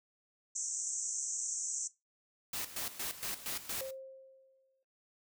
pink band-pass noise, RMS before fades -38 dBFS, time 0.55-1.88 s, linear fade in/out 10 ms, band 6000 to 8100 Hz, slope 96 dB/octave
white noise with tremolo, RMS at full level -38 dBFS, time 2.53-3.91 s, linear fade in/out 5 ms, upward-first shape square, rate 4.3 Hz, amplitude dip 75%
sine tone with exponential decay, 531 Hz, C5, 25 cents sharp, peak -37 dBFS, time 3.81-4.83 s, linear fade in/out 2 ms, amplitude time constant 220 ms
effects noise-tail reverb RT60 0.2 s tail -17 dB re dry

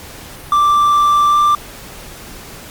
triangle tone with pitch glide, 1174.7 to 1182.2 Hz, D6 to D6, 0 to +11 cents, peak -7 dBFS, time 0.52-1.55 s, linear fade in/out 2 ms, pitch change +11 cents, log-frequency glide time 1.29-1.37 s, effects pink hiss -34 dBFS RMS until 2.7 s + Opus 48 kbps

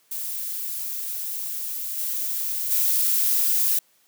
violet noise with level steps, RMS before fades -30 / -27 / -21 dBFS, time 0.11-3.79 s, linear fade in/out 5 ms, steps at 1.97 / 2.7 s, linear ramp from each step 20 ms, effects white hiss -62 dBFS RMS until 4.07 s + high-pass 150 Hz 12 dB/octave

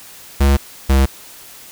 square tone pair in turn, 69.2 / 67.27 Hz, C#2 / C2, -2 / +49 cents, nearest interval unison, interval 49 cents, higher first, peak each -10 dBFS, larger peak neither, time 0.4-0.57 / 0.89-1.06 s, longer neither, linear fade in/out 10 ms, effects white hiss -39 dBFS RMS until 1.71 s

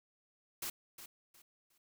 white noise with echo, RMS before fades -40 dBFS, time 0.62-0.7 s, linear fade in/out 5 ms, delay 360 ms, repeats 3, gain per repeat -11 dB, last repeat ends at 1.78 s, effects none

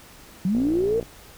sine linear sweep, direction up, 174.61 to 471.9 Hz, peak -19 dBFS, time 0.45-1 s, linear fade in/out 2 ms
click train, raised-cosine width 2 ms, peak -21 dBFS, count 29, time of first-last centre 0.55-1.028 s, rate 58.6 Hz
effects pink hiss -47 dBFS RMS until 1.37 s

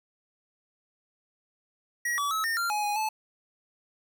square tone with pitch steps, 1907 / 1145 / 1294 / 1824 / 1385 / 840 / 828 / 868 Hz, A#6 / D6 / E6 / A#6 / F6 / G#5 / G#5 / A5, +39 / -44 / -32 / -38 / -15 / +19 / -5 / -24 cents, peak -27 dBFS, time 2.05-3.09 s, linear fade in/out 5 ms, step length 130 ms, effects none

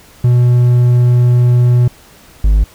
triangle tone pair in turn, 122.4 / 51.56 Hz, B2 / G#1, -15 / -12 cents, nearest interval octave + minor third, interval 1497 cents, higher first, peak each -4 dBFS, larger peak neither, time 0.24-1.88 / 2.44-2.64 s, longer first, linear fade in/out 5 ms, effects pink hiss -42 dBFS RMS until 2.74 s

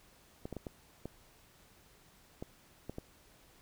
clicks, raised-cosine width 2 ms, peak -27 dBFS, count 8, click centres 0.455 / 0.527 / 0.567 / 0.668 / 1.056 / 2.425 / 2.896 / 2.984 s, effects pink hiss -63 dBFS RMS until 3.61 s

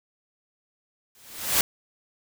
white noise with exponential growth, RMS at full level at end -18 dBFS, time 1.15-1.61 s, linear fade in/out 1 ms, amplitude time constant 100 ms, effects none

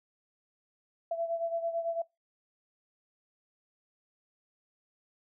sine beating tone pair, 668 / 677 Hz, E5 / E5, +23 / +46 cents, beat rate 9 Hz, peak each -31 / -37 dBFS, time 1.11-2.02 s, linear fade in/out 5 ms, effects noise-tail reverb RT60 0.2 s tail -22 dB re dry

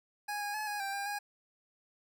25% pulse tone with pitch steps, 828 / 821 / 854 / 827 / 788 / 800 / 821 Hz, G#5 / G#5 / G#5 / G#5 / G5 / G5 / G#5, -5 / -20 / +48 / -8 / +9 / +35 / -20 cents, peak -31 dBFS, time 0.28-1.19 s, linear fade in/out 10 ms, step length 130 ms, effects none

